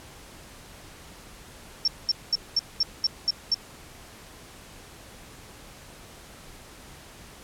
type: tone bursts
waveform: sine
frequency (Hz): 5440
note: F8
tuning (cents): -46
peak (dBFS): -19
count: 8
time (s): 1.85-3.544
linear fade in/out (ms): 2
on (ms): 28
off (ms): 210
effects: pink hiss -47 dBFS RMS until 7.43 s + low-pass 12000 Hz 12 dB/octave